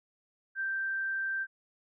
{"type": "tone", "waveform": "sine", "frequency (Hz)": 1568, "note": "G6", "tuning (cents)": 0, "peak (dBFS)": -30, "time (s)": [0.55, 1.47], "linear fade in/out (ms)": 50, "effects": []}